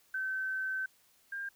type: tone pair in turn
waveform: sine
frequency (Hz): 1537 / 1600.6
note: G6 / G6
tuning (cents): -35 / +36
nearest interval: minor second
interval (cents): 71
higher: second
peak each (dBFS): -32 / -36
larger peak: first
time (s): 0.14-0.86 / 1.32-1.49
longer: first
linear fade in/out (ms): 5
effects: white hiss -67 dBFS RMS until 1.55 s